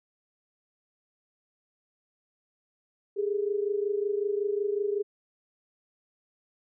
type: tone pair together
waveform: sine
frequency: 403.1 / 428.5 Hz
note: G4 / A4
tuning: +48 / -46 cents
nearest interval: minor second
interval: 106 cents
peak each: -27 / -31 dBFS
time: 3.16-5.03 s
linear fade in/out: 20 ms
effects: none